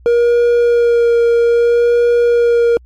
triangle tone with vibrato, 472.9 Hz, A#4, 25 cents sharp, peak -6 dBFS, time 0.06-2.77 s, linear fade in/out 0 ms, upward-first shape sine, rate 0.62 Hz, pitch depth 14 cents each way, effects added 61 Hz sine -39 dBFS peak until 2.85 s + MP3 64 kbps

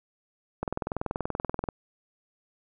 click train, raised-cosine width 1 ms, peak -15 dBFS, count 23, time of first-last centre 0.63-1.688 s, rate 20.8 Hz, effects none

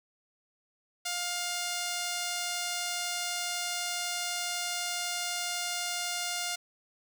5% pulse tone, 706 Hz, F5, 19 cents sharp, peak -20 dBFS, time 1.05-6.56 s, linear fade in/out 10 ms, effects none

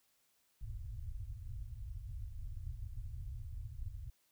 pink low-pass noise, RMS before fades -44 dBFS, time 0.61-4.1 s, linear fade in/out 5 ms, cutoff 120 Hz, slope 96 dB/octave, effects white hiss -75 dBFS RMS until 4.31 s

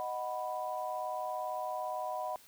sine chord, B major, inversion first, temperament equal, 622.3 / 740 / 987.8 Hz, D#5 / F#5 / B5, 0 / 0 / 0 cents, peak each -39 / -38 / -39 dBFS, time 0-2.36 s, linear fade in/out 0 ms, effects white hiss -59 dBFS RMS until 2.47 s

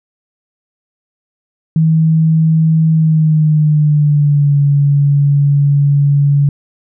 sine tone with pitch glide, 160 to 142.54 Hz, D#3 to C#3, +49 to +49 cents, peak -7 dBFS, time 1.76-6.49 s, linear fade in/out 2 ms, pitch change -200 cents, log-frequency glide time 2.92-4.58 s, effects none

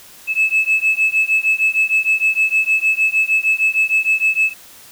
sine beating tone pair, 2600 / 2606.5 Hz, E7 / E7, -24 / -20 cents, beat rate 6.5 Hz, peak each -15 dBFS, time 0.27-4.54 s, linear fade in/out 50 ms, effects tanh soft clip ceiling -8 dBFS + white hiss -42 dBFS RMS until 4.91 s

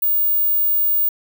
sine tone, 15510 Hz, B9, 33 cents flat, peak -13 dBFS, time 0.02-1.09 s, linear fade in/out 5 ms, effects tanh soft clip ceiling -10 dBFS

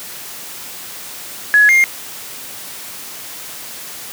sine / triangle tone pair in turn, 1686 / 2120 Hz, G#6 / C7, +26 / +22 cents, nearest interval major third, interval 396 cents, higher second, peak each -6 dBFS, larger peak neither, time 1.54-1.69 / 1.69-1.84 s, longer neither, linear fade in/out 0 ms, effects white hiss -31 dBFS RMS until 4.12 s + high-pass 100 Hz 12 dB/octave

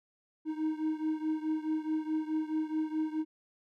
triangle beating tone pair, 311.1 / 315.8 Hz, D#4 / D#4, 0 / +26 cents, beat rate 4.7 Hz, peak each -30 / -33 dBFS, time 0.45-3.25 s, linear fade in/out 50 ms, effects none

